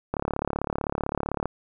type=click train; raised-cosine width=1 ms; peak=-12 dBFS; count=48; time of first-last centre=0.14-1.457 s; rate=35.7 Hz; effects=none